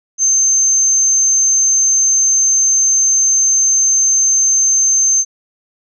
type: tone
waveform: sine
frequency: 6280 Hz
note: G8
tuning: 2 cents sharp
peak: -9 dBFS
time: 0.18-5.25 s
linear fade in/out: 50 ms
effects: none